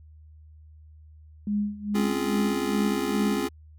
sine tone with tremolo, 206.7 Hz, G#3, 8 cents flat, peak -22 dBFS, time 1.47-3.45 s, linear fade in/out 2 ms, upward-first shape sine, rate 2.4 Hz, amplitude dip 85%
square chord, Db major seventh, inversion third, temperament just, 259.9 / 277.2 / 346.5 / 415.8 Hz, C4 / Db4 / F4 / Ab4, -11 / 0 / -14 / +2 cents, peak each -32 dBFS, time 1.94-3.49 s, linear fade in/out 20 ms
effects added 77 Hz sine -47 dBFS peak until 3.78 s

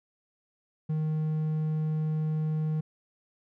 triangle tone, 155.56 Hz, D#3, in tune, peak -24 dBFS, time 0.89-2.81 s, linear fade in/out 10 ms, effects none

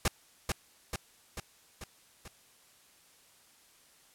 pink noise with echo, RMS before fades -27 dBFS, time 0.05-0.08 s, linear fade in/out 2 ms, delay 440 ms, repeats 5, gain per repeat -4 dB, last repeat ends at 2.28 s, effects white hiss -62 dBFS RMS until 4.14 s + low-pass 12000 Hz 12 dB/octave

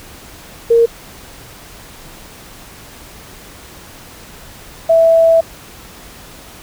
sine tone pair in turn, 464.1 / 657.8 Hz, A#4 / E5, -8 / -4 cents, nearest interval tritone, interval 604 cents, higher second, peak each -6 / -6 dBFS, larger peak neither, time 0.7-0.86 / 4.89-5.41 s, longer second, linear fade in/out 10 ms, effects pink hiss -37 dBFS RMS until 6.62 s

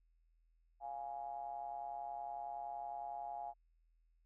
triangle ring-modulated tone, 65.41 Hz, C2, in tune, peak -37 dBFS, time 0.8-3.54 s, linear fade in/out 50 ms, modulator 765 Hz, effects added 41 Hz sine -70 dBFS peak until 4.25 s

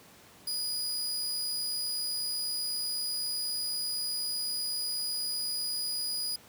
sawtooth tone, 4916 Hz, D#8, 22 cents flat, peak -28 dBFS, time 0.47-6.36 s, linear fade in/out 5 ms, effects pink hiss -55 dBFS RMS until 6.48 s + high-pass 100 Hz 12 dB/octave

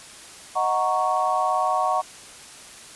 sine chord, D# minor seventh, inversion none, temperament equal, 622.3 / 740 / 932.3 / 1108.7 Hz, D#5 / F#5 / A#5 / C#6, 0 / 0 / 0 / 0 cents, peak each -28 / -23 / -27 / -24 dBFS, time 0.55-2.02 s, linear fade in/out 20 ms, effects white hiss -43 dBFS RMS until 2.95 s + resampled to 24000 Hz

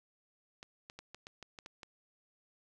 clicks, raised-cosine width 0.2 ms, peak -30 dBFS, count 9, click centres 0.629 / 0.899 / 0.99 / 1.146 / 1.269 / 1.427 / 1.588 / 1.661 / 1.832 s, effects none

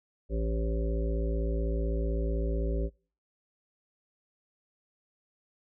harmonic tone, 55.8 Hz, A1, 25 cents sharp, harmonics 1 / 3 / 5 / 7 / 9 / 10, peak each -28 / -38 / -40 / -37 / -41 / -41 dBFS, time 0.29-2.9 s, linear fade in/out 50 ms, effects noise-tail reverb RT60 0.4 s tail -24 dB re dry

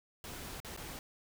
pink noise with dropouts, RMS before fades -45 dBFS, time 0.24-0.99 s, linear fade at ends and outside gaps 1 ms, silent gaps 0.602-0.647 / 0.765-0.774 s, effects none

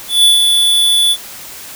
square tone with ADSR envelope, 3458 Hz, A7, 31 cents flat, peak -5 dBFS, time 0.08-1.17 s, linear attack 160 ms, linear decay 150 ms, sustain -4 dB, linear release 57 ms, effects white hiss -31 dBFS RMS until 1.75 s

